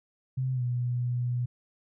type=tone with pitch glide; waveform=sine; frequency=130 to 122.7 Hz; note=C3 to B2; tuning=-11 to -11 cents; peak=-26 dBFS; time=0.37-1.46 s; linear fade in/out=10 ms; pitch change=-100 cents; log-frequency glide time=0.53-0.63 s; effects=none